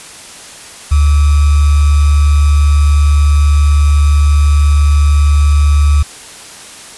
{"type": "tone with sample-and-hold", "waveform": "sine", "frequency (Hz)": 73, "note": "D2", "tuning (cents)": -10, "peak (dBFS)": -5, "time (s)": [0.91, 6.03], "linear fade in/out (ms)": 10, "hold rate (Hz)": 1225, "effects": ["white hiss -32 dBFS RMS until 6.97 s", "resampled to 24000 Hz"]}